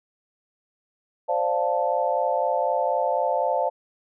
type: chord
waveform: sine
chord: D minor seventh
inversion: third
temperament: equal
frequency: 523.3 / 587.3 / 698.5 / 880 Hz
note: C5 / D5 / F5 / A5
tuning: 0 / 0 / 0 / 0 cents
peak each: -26 dBFS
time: 1.28-3.7 s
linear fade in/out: 20 ms
effects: none